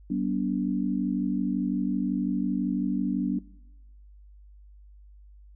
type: tone cluster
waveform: sine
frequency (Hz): 190.2 / 242.7 / 288.3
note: F#3 / B3 / D4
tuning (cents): +48 / -30 / -32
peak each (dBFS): -29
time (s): 0.1-3.39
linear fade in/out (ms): 5
effects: noise-tail reverb RT60 1.0 s tail -21 dB re dry + added 50 Hz sine -48 dBFS peak until 5.55 s